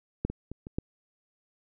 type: clicks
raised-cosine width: 3 ms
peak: -14 / -22 / -25 / -27 / -16 dBFS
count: 5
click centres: 0.25 / 0.3 / 0.516 / 0.669 / 0.785 s
effects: none